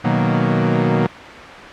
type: chord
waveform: sawtooth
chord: B major seventh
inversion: none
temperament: equal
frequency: 123.47 / 155.56 / 185 / 233.1 Hz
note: B2 / D#3 / F#3 / A#3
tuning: 0 / 0 / 0 / 0 cents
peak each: -16 dBFS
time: 0.04-1.07 s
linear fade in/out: 10 ms
effects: white hiss -32 dBFS RMS until 1.72 s + low-pass 2000 Hz 12 dB/octave